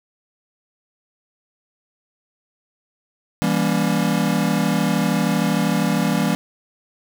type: chord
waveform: square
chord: E diminished seventh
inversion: none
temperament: just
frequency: 164.81 / 197.78 / 237.3 / 284.8 Hz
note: E3 / G3 / Bb3 / Db4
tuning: 0 / +16 / +31 / +47 cents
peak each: -23 / -22 / -24 / -26 dBFS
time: 3.42-6.35 s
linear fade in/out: 0 ms
effects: none